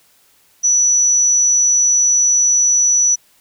sine tone, 5920 Hz, F#8, in tune, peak -10 dBFS, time 0.63-3.16 s, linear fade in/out 20 ms, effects white hiss -54 dBFS RMS until 3.4 s

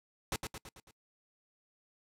pink noise with echo, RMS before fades -34 dBFS, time 0.32-0.36 s, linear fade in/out 2 ms, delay 110 ms, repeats 5, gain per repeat -5 dB, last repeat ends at 0.91 s, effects noise-tail reverb RT60 0.1 s tail -25 dB re dry + low-pass 12000 Hz 12 dB/octave

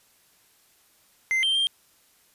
triangle tone with pitch steps, 2076 / 3143 / 3183 Hz, C7 / G7 / G7, -14 / +4 / +26 cents, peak -19 dBFS, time 1.31-1.67 s, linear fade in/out 0 ms, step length 120 ms, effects white hiss -61 dBFS RMS until 2.34 s + resampled to 32000 Hz

